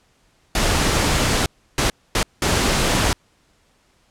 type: noise bursts at uneven times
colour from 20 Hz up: pink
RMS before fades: -18 dBFS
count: 4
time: 0.55-1.46 / 1.78-1.9 / 2.15-2.23 / 2.42-3.13 s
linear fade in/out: 2 ms
effects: pink hiss -60 dBFS RMS until 4.1 s + low-pass 9000 Hz 12 dB/octave